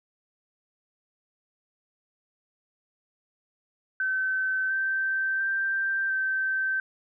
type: tone with pitch steps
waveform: sine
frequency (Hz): 1533 / 1556 / 1572 / 1550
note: G6 / G6 / G6 / G6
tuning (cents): -39 / -13 / +4 / -20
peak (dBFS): -24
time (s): 4-6.8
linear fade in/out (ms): 2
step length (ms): 700
effects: none